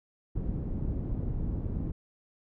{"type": "low-pass noise", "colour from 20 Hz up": "pink", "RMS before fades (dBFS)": -32, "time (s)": [0.35, 1.92], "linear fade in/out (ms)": 10, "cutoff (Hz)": 230, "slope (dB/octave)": 12, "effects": []}